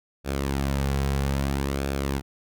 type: tone with flanger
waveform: sawtooth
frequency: 68.8 Hz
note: C#2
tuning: 12 cents flat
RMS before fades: -26 dBFS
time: 0.24-2.22 s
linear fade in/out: 50 ms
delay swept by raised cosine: 0.99 to 3.39 ms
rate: 0.61 Hz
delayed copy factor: -0.5
effects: none